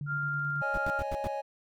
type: tone with tremolo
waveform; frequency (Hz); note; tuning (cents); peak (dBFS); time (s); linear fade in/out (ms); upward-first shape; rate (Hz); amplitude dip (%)
sine; 145.1; D3; -21; -33; 0.01-0.62; 2; square; 9.1; 25
type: tone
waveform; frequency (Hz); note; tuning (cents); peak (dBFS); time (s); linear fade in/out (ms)
sine; 1396.9; F6; 0; -30; 0.06-1.03; 50
type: chord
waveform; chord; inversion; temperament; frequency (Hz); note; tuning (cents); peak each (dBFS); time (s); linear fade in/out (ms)
triangle; C# suspended second; none; equal; 554.4 / 622.3 / 830.6; C#5 / D#5 / G#5; 0 / 0 / 0; -34 / -37 / -33; 0.61-1.42; 20
type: noise bursts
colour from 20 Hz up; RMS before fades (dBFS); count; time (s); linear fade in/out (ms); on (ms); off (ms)
brown; -35; 5; 0.74-1.274; 0; 34; 91
effects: none